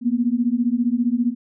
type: beating tone pair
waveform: sine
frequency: 232.8 / 247.8 Hz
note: A#3 / B3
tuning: -2 / +6 cents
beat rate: 15 Hz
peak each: -20 dBFS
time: 0.01-1.35 s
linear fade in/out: 50 ms
effects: none